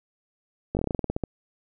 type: slowing click train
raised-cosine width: 2 ms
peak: -13 dBFS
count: 13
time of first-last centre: 0.75-1.237 s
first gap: 19 ms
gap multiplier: 1.13
effects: none